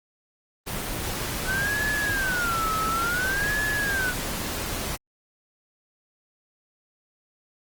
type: noise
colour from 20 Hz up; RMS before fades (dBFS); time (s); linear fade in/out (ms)
pink; -30; 0.66-4.97; 20
type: tone with vibrato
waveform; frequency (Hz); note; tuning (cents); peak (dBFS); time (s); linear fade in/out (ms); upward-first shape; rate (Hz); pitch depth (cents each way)
sine; 1487; F#6; +8; -24; 1.45-4.14; 50; sine; 0.57; 240
effects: Opus 24 kbps